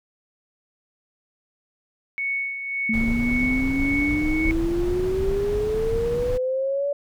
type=tone with tremolo; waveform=sine; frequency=2217 Hz; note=C#7; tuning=in tune; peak=-22 dBFS; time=2.18-4.51 s; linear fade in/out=0 ms; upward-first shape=sine; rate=1.8 Hz; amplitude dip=55%
type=exponential sweep; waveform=sine; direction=up; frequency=221 to 576 Hz; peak=-21 dBFS; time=2.89-6.93 s; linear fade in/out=5 ms
type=noise; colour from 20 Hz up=brown; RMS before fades=-28 dBFS; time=2.93-6.38 s; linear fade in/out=10 ms
effects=none

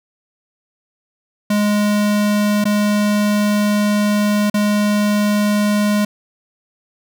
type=tone with dropouts; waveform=square; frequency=207.7 Hz; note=G#3; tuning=in tune; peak=-14 dBFS; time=1.5-6.05 s; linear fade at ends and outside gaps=5 ms; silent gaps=2.642-2.653 / 4.5-4.541 s; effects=none

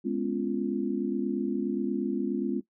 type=chord; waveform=sine; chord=C# dominant seventh; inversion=second; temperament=just; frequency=207.9 / 249.5 / 277.2 / 346.5 Hz; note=G#3 / B3 / C#4 / E#4; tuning=+2 / +18 / 0 / -14 cents; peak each=-32 dBFS; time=0.04-2.61 s; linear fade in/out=20 ms; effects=noise-tail reverb RT60 0.1 s tail -17 dB re dry

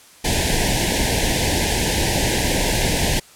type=band-stop noise; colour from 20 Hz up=pink; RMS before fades=-19 dBFS; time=0.24-3.2 s; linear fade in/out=10 ms; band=960 to 1600 Hz; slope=96 dB/octave; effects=white hiss -47 dBFS RMS until 3.35 s + low-pass 11000 Hz 12 dB/octave

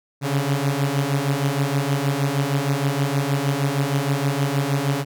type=beating tone pair; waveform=sawtooth; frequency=136.4 / 142.8 Hz; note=C#3 / D3; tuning=-28 / -48 cents; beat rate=6.4 Hz; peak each=-19 / -18 dBFS; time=0.21-5.05 s; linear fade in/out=50 ms; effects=none

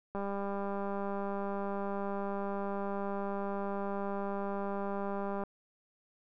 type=click train; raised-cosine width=1 ms; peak=-24 dBFS; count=1053; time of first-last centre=0.15-5.436 s; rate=199 Hz; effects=none

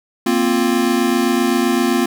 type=chord; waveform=square; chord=Bb suspended second; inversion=none; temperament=equal with one note detuned; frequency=233.9 / 261.6 / 349.2 Hz; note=Bb3 / C4 / F4; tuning=+6 / 0 / 0 cents; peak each=-19 dBFS; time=0.26-2.06 s; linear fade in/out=5 ms; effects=none

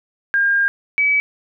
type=tone pair in turn; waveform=sine; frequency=1610 / 2286 Hz; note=G6 / D7; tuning=+46 / -47 cents; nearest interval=tritone; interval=607 cents; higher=second; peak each=-13 dBFS; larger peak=neither; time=0.34-0.68 / 0.98-1.2 s; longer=first; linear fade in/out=0 ms; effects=none

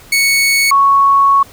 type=tone pair in turn; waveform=sawtooth / sine; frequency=2217 / 1108.5 Hz; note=C#7 / C#6; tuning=0 / 0 cents; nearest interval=octave; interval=1200 cents; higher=first; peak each=-6 dBFS; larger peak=neither; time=0.12-0.71 / 0.71-1.43 s; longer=second; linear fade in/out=5 ms; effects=pink hiss -40 dBFS RMS until 1.52 s

